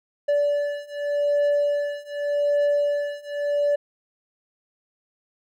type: beating tone pair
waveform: triangle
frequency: 579 / 579.85 Hz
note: D5 / D5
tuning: -25 / -22 cents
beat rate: 0.85 Hz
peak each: -22 / -21 dBFS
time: 0.28-3.76 s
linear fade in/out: 10 ms
effects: none